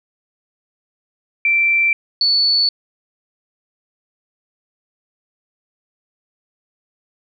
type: tone pair in turn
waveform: sine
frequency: 2345 / 4451 Hz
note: D7 / C#8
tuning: -3 / +6 cents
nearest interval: major seventh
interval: 1109 cents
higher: second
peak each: -12 dBFS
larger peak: neither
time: 1.45-1.93 / 2.21-2.69 s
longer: neither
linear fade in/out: 2 ms
effects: none